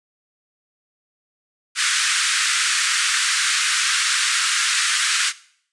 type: band-pass noise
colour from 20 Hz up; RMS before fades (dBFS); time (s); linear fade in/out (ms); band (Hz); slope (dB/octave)
pink; -20; 1.75-5.33; 50; 1300 to 9700; 48
effects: noise-tail reverb RT60 0.6 s tail -19 dB re dry + resampled to 24000 Hz